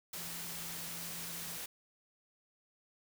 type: tone in noise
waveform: sine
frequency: 170.4 Hz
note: F3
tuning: 42 cents flat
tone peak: -52 dBFS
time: 0.17-1.57 s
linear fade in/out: 5 ms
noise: white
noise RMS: -43 dBFS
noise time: 0.13-1.66 s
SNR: -12 dB
effects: none